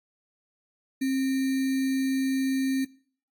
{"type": "tone with sample-and-hold", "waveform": "sine", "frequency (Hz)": 266.2, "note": "C4", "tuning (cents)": 30, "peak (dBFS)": -23, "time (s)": [1.01, 2.85], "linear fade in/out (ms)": 10, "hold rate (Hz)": 2100, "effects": ["noise-tail reverb RT60 0.5 s tail -22 dB re dry", "AAC 64 kbps"]}